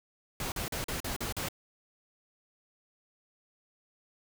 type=noise bursts; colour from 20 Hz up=pink; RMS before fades=-35 dBFS; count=7; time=0.4-1.486 s; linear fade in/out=2 ms; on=120 ms; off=41 ms; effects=none